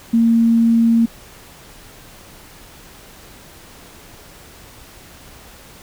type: tone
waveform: sine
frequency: 229.9 Hz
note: A#3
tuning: 24 cents flat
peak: -10 dBFS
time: 0.13-1.06 s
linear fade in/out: 10 ms
effects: pink hiss -42 dBFS RMS until 5.82 s